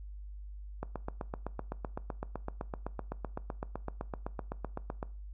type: click train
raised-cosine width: 1 ms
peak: -22 dBFS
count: 34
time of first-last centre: 0.83-5.028 s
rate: 7.86 Hz
effects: noise-tail reverb RT60 0.4 s tail -20 dB re dry + added 50 Hz sine -42 dBFS peak until 5.33 s